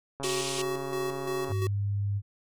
click train, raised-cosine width 1 ms, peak -24 dBFS, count 183, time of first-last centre 0.2-1.519 s, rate 138 Hz
pink band-pass noise, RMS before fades -35 dBFS, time 0.23-0.62 s, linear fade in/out 5 ms, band 2400 to 10000 Hz, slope 48 dB/octave
square tone with tremolo, 375.9 Hz, F#4, 27 cents sharp, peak -30 dBFS, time 0.24-1.67 s, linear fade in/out 2 ms, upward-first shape square, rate 2.9 Hz, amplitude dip 50%
sine tone, 100.9 Hz, G#2, 49 cents flat, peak -26 dBFS, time 1.48-2.22 s, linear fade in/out 50 ms
effects none

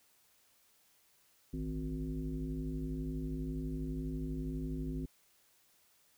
sine tone with frequency modulation, 159.1 Hz, D#3, 39 cents sharp, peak -35 dBFS, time 1.53-5.06 s, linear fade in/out 10 ms, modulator 102 Hz, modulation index 1.5, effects white hiss -69 dBFS RMS until 6.17 s

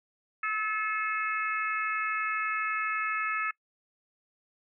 harmonic tone, 432 Hz, A4, 32 cents flat, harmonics 3 / 4 / 5 / 6, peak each -31 / -33 / -35 / -37 dBFS, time 0.43-3.51 s, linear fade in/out 5 ms, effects noise-tail reverb RT60 0.1 s tail -23 dB re dry

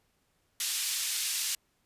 white band-pass noise, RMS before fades -32 dBFS, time 0.6-1.55 s, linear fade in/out 2 ms, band 2700 to 9400 Hz, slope 12 dB/octave, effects pink hiss -73 dBFS RMS until 1.85 s + resampled to 32000 Hz

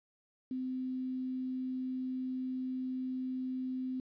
sine tone with quantisation, 257.4 Hz, C4, 28 cents flat, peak -34 dBFS, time 0.51-4 s, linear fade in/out 2 ms, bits 10, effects resampled to 11025 Hz

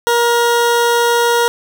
20% pulse tone, 473 Hz, A#4, 25 cents sharp, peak -6 dBFS, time 0.07-1.48 s, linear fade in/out 0 ms, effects none

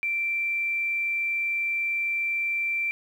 sine tone, 2349 Hz, D7, in tune, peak -24 dBFS, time 0.03-2.91 s, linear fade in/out 0 ms, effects 9-bit

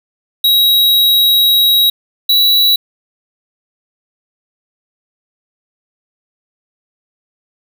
square tone pair in turn, 3835 / 3925 Hz, A#7 / B7, +48 / -11 cents, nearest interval unison, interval 41 cents, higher second, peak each -8 dBFS, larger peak neither, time 0.44-1.9 / 2.29-2.76 s, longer first, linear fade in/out 5 ms, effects none

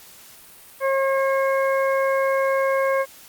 harmonic tone, 540 Hz, C#5, 45 cents flat, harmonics 1 / 2 / 3 / 4, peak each -19 / -25 / -29 / -31 dBFS, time 0.8-3.06 s, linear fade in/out 50 ms, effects white hiss -46 dBFS RMS until 3.28 s + Opus 48 kbps

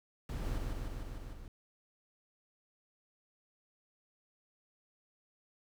brown noise with echo, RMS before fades -37 dBFS, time 0.29-0.58 s, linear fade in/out 2 ms, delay 150 ms, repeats 6, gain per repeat -2 dB, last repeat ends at 1.48 s, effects none

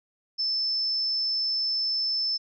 sine tone, 5274 Hz, E8, in tune, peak -24 dBFS, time 0.38-2.38 s, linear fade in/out 20 ms, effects none

